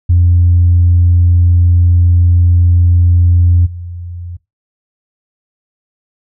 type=tone with level steps; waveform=sine; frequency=87.31 Hz; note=F2; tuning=in tune; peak=-4 / -22 dBFS; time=0.09-4.37 s; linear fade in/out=10 ms; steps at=3.65 s; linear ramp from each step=20 ms; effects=noise-tail reverb RT60 0.2 s tail -21 dB re dry + tanh soft clip ceiling -1 dBFS